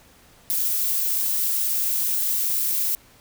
violet noise, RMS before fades -23 dBFS, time 0.5-2.95 s, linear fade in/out 0 ms, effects pink hiss -53 dBFS RMS until 3.2 s

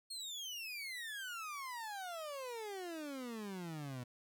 30% pulse exponential sweep, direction down, 4331 to 120.4 Hz, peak -40 dBFS, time 0.1-4.04 s, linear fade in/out 10 ms, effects none

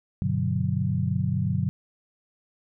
sine chord, G major seventh, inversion none, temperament equal, 98 / 123.47 / 146.83 / 185 Hz, G2 / B2 / D3 / F#3, 0 / 0 / 0 / 0 cents, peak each -28 dBFS, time 0.22-1.69 s, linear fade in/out 0 ms, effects none

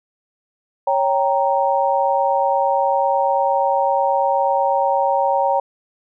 sine chord, G diminished, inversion second, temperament equal, 554.4 / 784 / 932.3 Hz, Db5 / G5 / Bb5, 0 / 0 / 0 cents, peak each -19 dBFS, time 0.87-5.6 s, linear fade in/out 5 ms, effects none

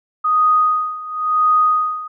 sine tone with tremolo, 1244.5 Hz, D#6, in tune, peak -10 dBFS, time 0.24-2.08 s, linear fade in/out 10 ms, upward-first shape sine, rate 0.95 Hz, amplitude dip 85%, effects none

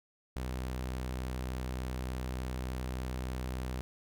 sawtooth tone, 63.4 Hz, B1, 46 cents sharp, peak -31 dBFS, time 0.36-3.81 s, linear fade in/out 0 ms, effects none

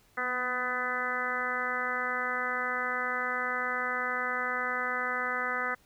harmonic tone with a mistuned harmonic, 250.4 Hz, B3, 24 cents sharp, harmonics 1 / 2 / 3 / 4 / 5 / 6 / 7 / 8, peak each -45 / -39 / -40 / -41 / -34 / -35 / -36 / -36 dBFS, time 0.17-5.75 s, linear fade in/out 10 ms, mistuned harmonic 1, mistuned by -37 cents, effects pink hiss -64 dBFS RMS until 5.85 s

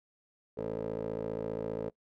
15% pulse tone with band-pass filter, 55 Hz, A1, in tune, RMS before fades -36 dBFS, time 0.57-1.9 s, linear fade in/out 10 ms, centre 430 Hz, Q 4.9, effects noise-tail reverb RT60 0.1 s tail -22 dB re dry

